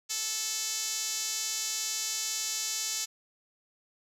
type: tone with band-pass filter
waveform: 5% pulse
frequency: 437.8 Hz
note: A4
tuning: 9 cents flat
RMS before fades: -33 dBFS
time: 0.09-3.06 s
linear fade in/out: 20 ms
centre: 7500 Hz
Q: 3.4
effects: none